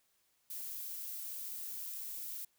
violet noise, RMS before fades -43 dBFS, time 0.5-2.45 s, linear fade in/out 5 ms, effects white hiss -75 dBFS RMS until 2.58 s

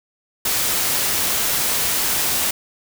white noise, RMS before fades -20 dBFS, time 0.45-2.51 s, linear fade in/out 5 ms, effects none

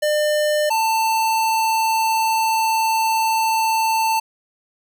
square tone pair in turn, 600 / 890.5 Hz, D5 / A5, +37 / +21 cents, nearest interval perfect fifth, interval 684 cents, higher second, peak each -17 dBFS, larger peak neither, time 0.02-0.7 / 0.7-4.2 s, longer second, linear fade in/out 10 ms, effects none

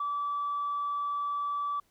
sine tone, 1155 Hz, D6, 29 cents flat, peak -28 dBFS, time 0-1.8 s, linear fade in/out 5 ms, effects tanh soft clip ceiling -25 dBFS + pink hiss -70 dBFS RMS until 1.9 s

